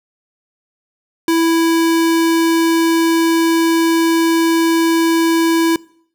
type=tone; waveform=square; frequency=330 Hz; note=E4; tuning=2 cents sharp; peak=-12 dBFS; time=1.28-5.76 s; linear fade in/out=2 ms; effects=noise-tail reverb RT60 0.6 s tail -23 dB re dry